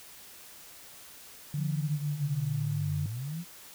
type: tone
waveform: sine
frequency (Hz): 147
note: D3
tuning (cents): +2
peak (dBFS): -29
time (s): 1.54-3.06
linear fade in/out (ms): 2
type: linear two-way sweep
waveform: sine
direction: down then up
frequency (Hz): 180 to 89.3 to 180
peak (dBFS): -33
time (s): 1.56-3.45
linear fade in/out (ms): 50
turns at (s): 3.01
effects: white hiss -50 dBFS RMS until 3.74 s